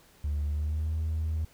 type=tone with pitch glide; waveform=triangle; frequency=73.42 to 79.15 Hz; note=D2 to D#2; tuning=0 to +30 cents; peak=-24 dBFS; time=0.24-1.45 s; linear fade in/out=5 ms; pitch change=+130 cents; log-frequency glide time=0.47-0.92 s; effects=tanh soft clip ceiling -23 dBFS + pink hiss -59 dBFS RMS until 1.53 s